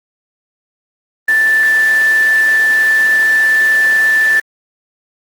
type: tone in noise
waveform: sine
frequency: 1762 Hz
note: A6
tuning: 2 cents sharp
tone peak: -8 dBFS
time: 1.28-4.4 s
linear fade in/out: 5 ms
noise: pink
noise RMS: -26 dBFS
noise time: 1.28-4.4 s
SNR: +15 dB
effects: high-pass 400 Hz 12 dB/octave + Opus 24 kbps